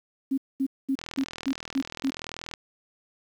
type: tone bursts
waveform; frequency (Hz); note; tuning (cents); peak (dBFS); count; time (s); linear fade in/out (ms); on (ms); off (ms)
sine; 269.4; C#4; -49; -22; 7; 0.31-2.106; 10; 68; 220
type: click train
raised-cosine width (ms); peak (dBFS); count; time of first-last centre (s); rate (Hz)
0.2; -18; 64; 0.99-2.538; 40.7
effects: 9-bit